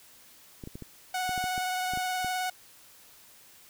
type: clicks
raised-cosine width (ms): 3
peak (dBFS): -27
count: 11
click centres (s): 0.638 / 0.674 / 0.755 / 0.823 / 1.293 / 1.378 / 1.441 / 1.579 / 1.936 / 1.974 / 2.246
type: tone with vibrato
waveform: sawtooth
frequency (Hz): 737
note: F#5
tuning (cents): -7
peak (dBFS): -25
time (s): 1.14-2.5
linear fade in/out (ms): 5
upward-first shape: triangle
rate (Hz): 19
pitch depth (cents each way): 19
effects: white hiss -55 dBFS RMS until 3.69 s